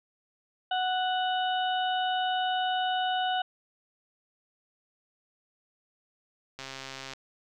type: harmonic tone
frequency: 740 Hz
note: F#5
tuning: in tune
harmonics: 1 / 2 / 4 / 5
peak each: -27 / -34 / -34 / -40 dBFS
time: 0.71-3.42 s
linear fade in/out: 5 ms
type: click train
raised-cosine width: 0.2 ms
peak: -22 dBFS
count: 74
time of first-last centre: 6.59-7.135 s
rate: 134 Hz
effects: none